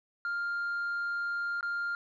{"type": "tone with dropouts", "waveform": "sine", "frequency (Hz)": 1400, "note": "F6", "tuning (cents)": 4, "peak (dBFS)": -28, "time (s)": [0.25, 1.95], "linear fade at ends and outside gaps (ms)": 1, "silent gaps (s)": [1.609, 1.628], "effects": ["tanh soft clip ceiling -29 dBFS"]}